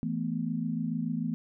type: chord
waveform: sine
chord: E suspended fourth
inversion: none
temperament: equal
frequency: 164.81 / 220 / 246.9 Hz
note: E3 / A3 / B3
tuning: 0 / 0 / 0 cents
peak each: -33 dBFS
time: 0.03-1.34 s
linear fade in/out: 0 ms
effects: none